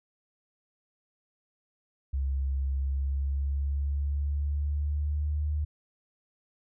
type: tone with pitch glide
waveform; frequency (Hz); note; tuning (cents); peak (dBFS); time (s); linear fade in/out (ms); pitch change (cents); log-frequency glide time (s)
sine; 67.7 to 75.12; C#2 to D2; -40 to +40; -26; 2.13-5.65; 10; +180; 2.75-5.5
effects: none